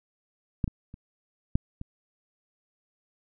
clicks, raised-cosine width 5 ms, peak -13 / -19 / -30 / -10 / -24 dBFS, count 5, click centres 0.642 / 0.678 / 0.941 / 1.555 / 1.814 s, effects none

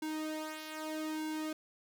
sawtooth tone with flanger, 311.1 Hz, D#4, in tune, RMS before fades -39 dBFS, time 0.02-1.53 s, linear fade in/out 5 ms, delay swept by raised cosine 1.6 to 3.1 ms, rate 0.81 Hz, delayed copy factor -0.7, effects none

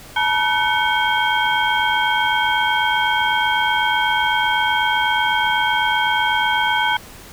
sine tone cluster, 865 / 953 / 1514 / 2224 / 3210 Hz, A5 / A#5 / F#6 / C#7 / G7, -30 / +38 / +39 / +5 / +40 cents, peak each -21 / -22 / -20 / -25 / -23 dBFS, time 0.16-6.97 s, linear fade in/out 5 ms, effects pink hiss -40 dBFS RMS until 7.32 s

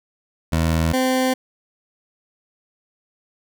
20% pulse tone pair in turn, 81.4 / 258.4 Hz, E2 / C4, -21 / -21 cents, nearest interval octave + minor sixth, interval 2000 cents, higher second, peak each -12 dBFS, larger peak neither, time 0.52-0.93 / 0.93-1.34 s, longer neither, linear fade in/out 10 ms, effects none

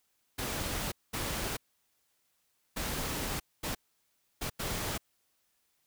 pink noise bursts at uneven times, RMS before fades -35 dBFS, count 6, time 0.38-0.92 / 1.13-1.57 / 2.76-3.4 / 3.63-3.75 / 4.41-4.5 / 4.59-4.98 s, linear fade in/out 10 ms, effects white hiss -75 dBFS RMS until 5.86 s

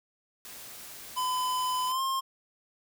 white noise, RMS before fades -45 dBFS, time 0.45-1.92 s, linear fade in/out 0 ms
square tone with pitch glide, 1010 to 1065.1 Hz, B5 to C6, +39 to +30 cents, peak -28 dBFS, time 1.16-2.21 s, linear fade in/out 20 ms, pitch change +91 cents, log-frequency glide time 1.87-2.01 s
effects none

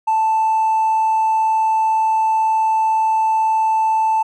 triangle tone with hard clipping, 881 Hz, A5, 2 cents sharp, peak -13 dBFS, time 0.07-4.23 s, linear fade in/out 10 ms, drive 2 dB, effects none

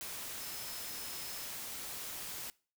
sine tone in noise, 5180 Hz, E8, 31 cents flat, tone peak -50 dBFS, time 0.41-1.45 s, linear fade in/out 0 ms, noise white, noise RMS -43 dBFS, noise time 0.01-2.5 s, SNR -10 dB, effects noise-tail reverb RT60 0.4 s tail -23 dB re dry

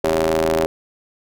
sawtooth ring-modulated tone, 81.4 Hz, E2, 21 cents flat, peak -9 dBFS, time 0.04-0.66 s, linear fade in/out 0 ms, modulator 475 Hz, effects none

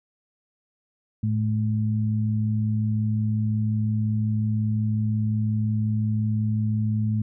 sine tone pair together, 109.1 / 214.7 Hz, A2 / A3, -14 / -42 cents, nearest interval octave, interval 1172 cents, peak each -22 / -26 dBFS, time 1.23-7.22 s, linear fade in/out 5 ms, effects none

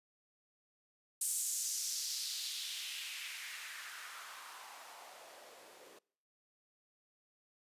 blue noise with band-pass filter sweep, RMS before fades -43 dBFS, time 1.21-5.99 s, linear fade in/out 5 ms, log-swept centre 8800 to 400 Hz, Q 2.3, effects noise-tail reverb RT60 0.7 s tail -26 dB re dry + resampled to 32000 Hz

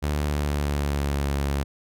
sawtooth tone with pitch glide, 73.8 to 70.1 Hz, D2 to C#2, +9 to +20 cents, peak -19 dBFS, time 0.02-1.64 s, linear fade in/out 20 ms, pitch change -89 cents, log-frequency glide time 0.23-1.33 s, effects none

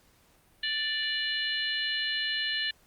harmonic tone, 587.3 Hz, D5, in tune, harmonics 3 / 4 / 5 / 6 / 7, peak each -32 / -42 / -32 / -38 / -35 dBFS, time 0.63-2.71 s, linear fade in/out 5 ms, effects pink hiss -63 dBFS RMS until 2.86 s + Opus 48 kbps

